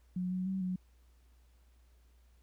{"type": "tone with pitch steps", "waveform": "sine", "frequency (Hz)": [181.7, 184.4, 190.6, 183.5], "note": ["F#3", "F#3", "G3", "F#3"], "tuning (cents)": [-31, -6, -48, -14], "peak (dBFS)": -32, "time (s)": [0.16, 0.76], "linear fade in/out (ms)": 5, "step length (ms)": 150, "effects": ["added 60 Hz sine -61 dBFS peak until 2.42 s", "pink hiss -74 dBFS RMS until 2.42 s"]}